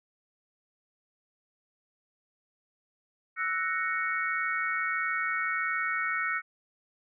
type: chord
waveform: sine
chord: F# dominant seventh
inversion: third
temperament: equal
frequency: 1318.5 / 1480 / 1864.7 / 2217 Hz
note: E6 / F#6 / A#6 / C#7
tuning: 0 / 0 / 0 / 0 cents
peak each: -33 dBFS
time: 3.36-6.42 s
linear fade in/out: 50 ms
effects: none